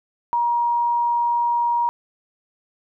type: tone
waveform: sine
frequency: 949 Hz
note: A#5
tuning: 31 cents sharp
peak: -17 dBFS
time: 0.33-1.89 s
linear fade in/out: 0 ms
effects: none